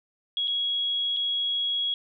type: tone with dropouts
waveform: sine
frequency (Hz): 3322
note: G#7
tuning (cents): 0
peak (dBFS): -24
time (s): 0.37-1.94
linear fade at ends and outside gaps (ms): 1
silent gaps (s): 0.474-0.479 / 1.165-1.169
effects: none